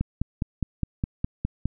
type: click train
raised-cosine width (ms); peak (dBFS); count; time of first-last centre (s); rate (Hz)
5; -12; 9; 0.01-1.656; 4.86
effects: none